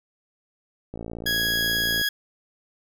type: click train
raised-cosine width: 2 ms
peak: -21 dBFS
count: 62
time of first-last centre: 0.94-2.014 s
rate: 56.8 Hz
type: tone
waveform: 20% pulse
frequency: 1661.2 Hz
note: G#6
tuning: in tune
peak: -17 dBFS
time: 1.26-2.09 s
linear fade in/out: 5 ms
effects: none